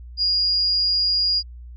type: tone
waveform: sine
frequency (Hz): 4857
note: D#8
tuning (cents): -43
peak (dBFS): -17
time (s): 0.17-1.43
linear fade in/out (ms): 50
effects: added 60 Hz sine -36 dBFS peak until 1.76 s